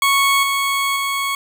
20% pulse tone with level steps, 1106 Hz, C#6, 4 cents flat, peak -8 / -12 / -14 dBFS, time 0.02-1.35 s, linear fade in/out 2 ms, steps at 0.43 / 0.96 s, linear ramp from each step 2 ms, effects none

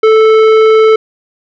triangle tone with tanh clipping, 438.9 Hz, A4, 4 cents flat, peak -5 dBFS, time 0.03-0.96 s, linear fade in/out 5 ms, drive 17 dB, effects none

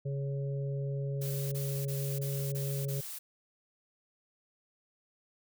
harmonic tone, 138.59 Hz, C#3, in tune, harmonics 1 / 3 / 4, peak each -32 / -42 / -44 dBFS, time 0.05-3.01 s, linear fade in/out 10 ms
blue noise bursts, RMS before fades -42 dBFS, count 6, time 1.21-3.19 s, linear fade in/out 10 ms, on 310 ms, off 24 ms
effects none

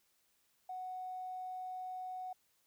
triangle tone with tanh clipping, 740 Hz, F#5, in tune, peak -40 dBFS, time 0.69-2.33 s, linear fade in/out 5 ms, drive 2 dB, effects white hiss -75 dBFS RMS until 2.66 s

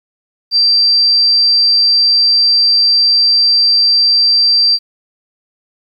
sine tone, 4699 Hz, D8, in tune, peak -7 dBFS, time 0.51-4.79 s, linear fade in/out 50 ms, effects 8-bit

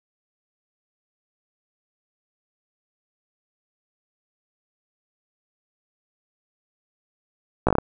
slowing click train, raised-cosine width 1 ms, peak -4 dBFS, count 6, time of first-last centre 7.67-7.784 s, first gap 16 ms, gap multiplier 1.18, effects none

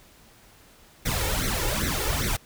pink noise with flanger, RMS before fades -26 dBFS, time 1.05-2.37 s, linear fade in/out 10 ms, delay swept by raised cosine 0.49 to 2.29 ms, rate 2.5 Hz, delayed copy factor +1, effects pink hiss -54 dBFS RMS until 2.45 s

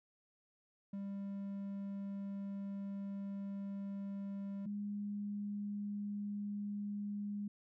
triangle / sine tone pair in turn, 198.3 / 204.8 Hz, G3 / G#3, +20 / -24 cents, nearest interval minor second, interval 56 cents, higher second, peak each -38 / -38 dBFS, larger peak neither, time 0.93-4.66 / 4.66-7.48 s, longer first, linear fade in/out 5 ms, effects none

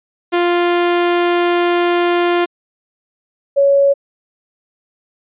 sawtooth / sine tone pair in turn, 349.2 / 558.3 Hz, F4 / C#5, 0 / +12 cents, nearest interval minor sixth, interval 812 cents, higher second, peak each -8 dBFS, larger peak neither, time 0.32-2.46 / 3.56-3.94 s, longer first, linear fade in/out 20 ms, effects resampled to 8000 Hz

